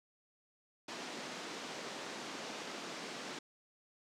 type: band-pass noise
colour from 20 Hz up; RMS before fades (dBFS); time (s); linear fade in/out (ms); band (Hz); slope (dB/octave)
pink; -45; 0.88-3.39; 5; 210 to 6700; 24
effects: none